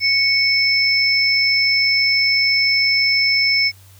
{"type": "tone pair together", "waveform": "sine", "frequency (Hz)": [2217, 5273], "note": ["C#7", "E8"], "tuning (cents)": [0, 0], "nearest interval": "octave + minor third", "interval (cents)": 1500, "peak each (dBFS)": -16, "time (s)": [0, 3.72], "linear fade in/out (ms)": 50, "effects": ["added 95 Hz sine -44 dBFS peak until 3.99 s", "white hiss -50 dBFS RMS until 3.99 s"]}